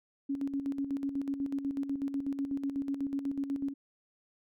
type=tone with tremolo; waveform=sine; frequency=277.2 Hz; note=C#4; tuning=in tune; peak=-29 dBFS; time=0.29-3.74 s; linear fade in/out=10 ms; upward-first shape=square; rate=8.1 Hz; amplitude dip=60%; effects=none